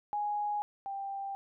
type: tone pair in turn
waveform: sine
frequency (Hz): 830 / 789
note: G#5 / G5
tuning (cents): -1 / +11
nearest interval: minor second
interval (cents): 88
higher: first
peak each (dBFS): -30 / -35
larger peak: first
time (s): 0.13-0.62 / 0.86-1.35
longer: neither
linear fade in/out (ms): 0
effects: none